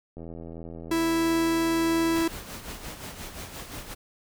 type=click train; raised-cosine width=2 ms; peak=-27 dBFS; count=170; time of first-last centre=0.17-2.211 s; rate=82.8 Hz
type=tone with vibrato; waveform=45% pulse; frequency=329.6 Hz; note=E4; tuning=in tune; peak=-22 dBFS; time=0.91-2.28 s; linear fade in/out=5 ms; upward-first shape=sine; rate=20 Hz; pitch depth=9 cents each way
type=noise with tremolo; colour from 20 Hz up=pink; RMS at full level=-37 dBFS; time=2.14-3.95 s; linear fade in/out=20 ms; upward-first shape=sine; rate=5.7 Hz; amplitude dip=55%
effects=none